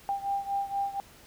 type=beating tone pair; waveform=sine; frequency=794 / 798.2 Hz; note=G5 / G5; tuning=+22 / +31 cents; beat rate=4.2 Hz; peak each=-30 / -33 dBFS; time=0.09-1 s; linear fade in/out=0 ms; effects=pink hiss -54 dBFS RMS until 1.26 s